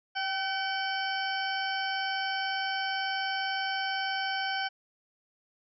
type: harmonic tone with a mistuned harmonic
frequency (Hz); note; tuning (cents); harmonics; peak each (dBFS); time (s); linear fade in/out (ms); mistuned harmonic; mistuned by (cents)
763; G5; -47; 1 / 2 / 3 / 4 / 6 / 7; -33 / -33 / -40 / -37 / -42 / -41; 0.15-4.69; 20; 1; +30
effects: none